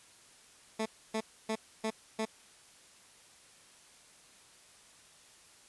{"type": "tone bursts", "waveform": "15% pulse", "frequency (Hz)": 220, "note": "A3", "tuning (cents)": 0, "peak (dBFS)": -25, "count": 5, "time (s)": [0.79, 2.255], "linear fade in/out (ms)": 10, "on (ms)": 69, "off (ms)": 280, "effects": ["white hiss -59 dBFS RMS until 5.68 s", "resampled to 24000 Hz"]}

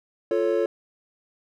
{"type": "chord", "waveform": "triangle", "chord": "F augmented", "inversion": "none", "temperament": "equal", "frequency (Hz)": [349.2, 440, 554.4], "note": ["F4", "A4", "C#5"], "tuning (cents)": [0, 0, 0], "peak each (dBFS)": [-23, -22, -23], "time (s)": [0.31, 0.66], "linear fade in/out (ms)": 2, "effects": []}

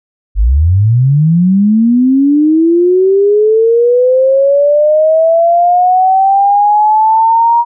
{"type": "linear sweep", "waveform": "sine", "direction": "up", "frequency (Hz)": [45.06, 949], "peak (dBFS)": -5, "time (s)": [0.35, 7.65], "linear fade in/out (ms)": 50, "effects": []}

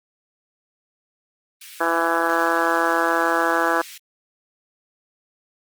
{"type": "high-pass noise", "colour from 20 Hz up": "pink", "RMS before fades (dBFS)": -40, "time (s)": [1.61, 3.98], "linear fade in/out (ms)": 5, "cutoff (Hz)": 2000, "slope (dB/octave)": 24}
{"type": "harmonic tone", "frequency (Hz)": 166.8, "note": "E3", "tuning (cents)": 21, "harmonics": [2, 3, 4, 5, 6, 7, 8, 9, 10], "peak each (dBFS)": [-26, -26, -26, -26, -26, -26, -26, -26, -26], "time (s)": [1.8, 3.82], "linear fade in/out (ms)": 10}
{"effects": ["Opus 24 kbps"]}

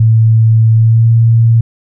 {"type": "tone with pitch glide", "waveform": "sine", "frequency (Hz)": [112, 114.75], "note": ["A2", "A#2"], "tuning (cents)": [31, -27], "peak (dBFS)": -4, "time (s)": [0, 1.61], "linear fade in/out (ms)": 5, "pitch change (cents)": 42, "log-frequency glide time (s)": [0.75, 1.1], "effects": []}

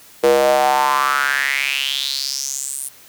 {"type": "tone with high-pass filter sweep", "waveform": "square", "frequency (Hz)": 68.4, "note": "C#2", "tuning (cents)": -23, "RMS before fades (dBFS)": -18, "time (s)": [0.23, 2.89], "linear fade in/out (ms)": 10, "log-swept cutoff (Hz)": [450, 10000], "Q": 5.7, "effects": ["white hiss -45 dBFS RMS until 3.08 s"]}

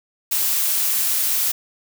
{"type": "noise", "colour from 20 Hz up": "blue", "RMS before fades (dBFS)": -20, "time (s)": [0.31, 1.52], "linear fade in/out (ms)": 10, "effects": []}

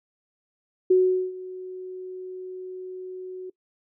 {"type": "tone with ADSR envelope", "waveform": "sine", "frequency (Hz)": 370, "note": "F#4", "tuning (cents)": 0, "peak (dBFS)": -13, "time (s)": [0.9, 3.5], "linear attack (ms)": 9, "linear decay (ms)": 410, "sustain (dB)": -20, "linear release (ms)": 6, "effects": ["noise-tail reverb RT60 0.1 s tail -22 dB re dry"]}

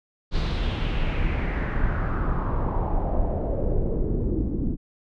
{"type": "noise with low-pass filter sweep", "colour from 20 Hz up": "brown", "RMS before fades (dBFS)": -24, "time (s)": [0.31, 4.77], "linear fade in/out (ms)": 50, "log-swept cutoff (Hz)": [4300, 270], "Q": 3.1, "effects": []}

